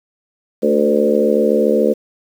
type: harmonic tone with a mistuned harmonic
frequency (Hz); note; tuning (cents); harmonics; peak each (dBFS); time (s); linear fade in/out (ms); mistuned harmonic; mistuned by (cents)
73.42; D2; 0; 3 / 4 / 5 / 6 / 7 / 8; -18 / -22 / -19 / -17 / -16 / -22; 0.62-1.94; 20; 6; +22
effects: 7-bit